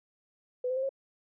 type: tone with pitch steps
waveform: sine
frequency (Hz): 500 / 513.5 / 527.3 / 541.5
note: B4 / C5 / C5 / C#5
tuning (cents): +21 / -33 / +13 / -41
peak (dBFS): -28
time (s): 0.64-0.892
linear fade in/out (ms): 5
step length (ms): 63
effects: none